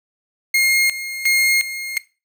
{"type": "tone with tremolo", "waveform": "40% pulse", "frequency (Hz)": 2138, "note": "C7", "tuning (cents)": 37, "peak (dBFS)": -12, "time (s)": [0.54, 1.98], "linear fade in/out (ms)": 5, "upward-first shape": "square", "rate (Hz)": 1.4, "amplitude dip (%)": 75, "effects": ["noise-tail reverb RT60 0.3 s tail -20 dB re dry"]}